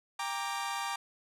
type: chord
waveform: sawtooth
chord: G minor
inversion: none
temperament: equal with one note detuned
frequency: 796.3 / 932.3 / 1174.7 Hz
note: G5 / Bb5 / D6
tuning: +27 / 0 / 0 cents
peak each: -34 dBFS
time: 0.19-0.96 s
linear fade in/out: 5 ms
effects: low-pass 11000 Hz 12 dB/octave